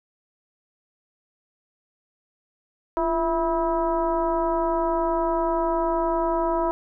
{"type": "tone with frequency modulation", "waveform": "sine", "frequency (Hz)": 659.3, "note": "E5", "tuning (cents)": 0, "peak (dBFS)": -20, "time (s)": [2.97, 6.71], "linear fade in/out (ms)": 0, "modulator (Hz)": 317, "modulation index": 1.4, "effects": []}